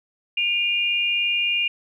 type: tone pair together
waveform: sine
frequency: 2432 / 2809 Hz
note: D#7 / F7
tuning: -40 / +9 cents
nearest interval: major second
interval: 249 cents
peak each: -22 dBFS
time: 0.37-1.68 s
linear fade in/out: 5 ms
effects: none